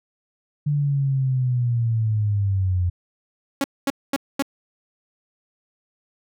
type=linear sweep; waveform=sine; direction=down; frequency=148 to 87.31 Hz; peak=-18 dBFS; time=0.66-2.9 s; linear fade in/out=10 ms
type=tone bursts; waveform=sawtooth; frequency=276.4 Hz; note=C#4; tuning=5 cents flat; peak=-15 dBFS; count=4; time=3.61-4.424 s; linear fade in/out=2 ms; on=31 ms; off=230 ms
effects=none